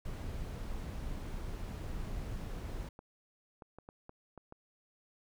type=noise; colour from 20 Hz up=brown; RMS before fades=-40 dBFS; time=0.05-2.89 s; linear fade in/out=5 ms
type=clicks; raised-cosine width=1 ms; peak=-35 dBFS; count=8; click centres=1.842 / 2.991 / 3.622 / 3.786 / 3.889 / 4.094 / 4.377 / 4.524 s
effects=none